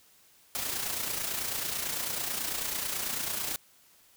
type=noise with amplitude modulation; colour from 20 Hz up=white; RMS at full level=-31 dBFS; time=0.55-3.56 s; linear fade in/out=0 ms; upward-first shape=sine; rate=29.1 Hz; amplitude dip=50%; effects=white hiss -61 dBFS RMS until 4.16 s